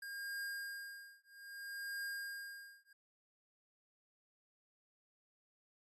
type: tone with tremolo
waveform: square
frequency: 1614 Hz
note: G#6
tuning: 50 cents flat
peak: -40 dBFS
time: 0.02-2.93 s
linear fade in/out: 5 ms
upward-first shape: triangle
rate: 0.62 Hz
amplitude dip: 100%
effects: MP3 64 kbps